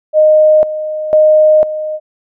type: tone with tremolo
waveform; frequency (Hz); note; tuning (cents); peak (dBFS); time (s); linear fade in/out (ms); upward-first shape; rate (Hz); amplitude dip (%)
sine; 617; D#5; -15; -4; 0.13-2; 50; square; 1; 75
effects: none